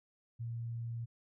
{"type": "tone", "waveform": "sine", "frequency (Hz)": 116.54, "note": "A#2", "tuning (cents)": 0, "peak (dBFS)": -37, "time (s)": [0.39, 1.06], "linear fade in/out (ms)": 20, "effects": []}